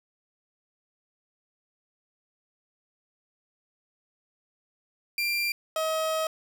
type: tone pair in turn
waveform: 30% pulse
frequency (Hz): 2375 / 635.3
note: D7 / D#5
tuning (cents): +19 / +36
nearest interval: octave + major seventh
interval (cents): 2283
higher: first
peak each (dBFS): -23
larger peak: neither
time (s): 5.18-5.52 / 5.76-6.27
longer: second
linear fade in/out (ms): 2
effects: none